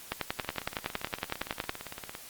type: two click trains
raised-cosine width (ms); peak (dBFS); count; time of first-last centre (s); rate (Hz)
0.3; -13 / -22; 18 / 32; 0.12-1.694 / 0.39-2.151; 10.8 / 17.6
effects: white hiss -48 dBFS RMS until 2.29 s + Opus 48 kbps